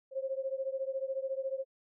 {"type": "beating tone pair", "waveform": "sine", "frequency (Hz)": [529, 543], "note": ["C5", "C#5"], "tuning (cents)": [19, -36], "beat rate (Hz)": 14, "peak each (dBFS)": [-35, -37], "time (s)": [0.11, 1.65], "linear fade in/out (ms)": 50, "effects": []}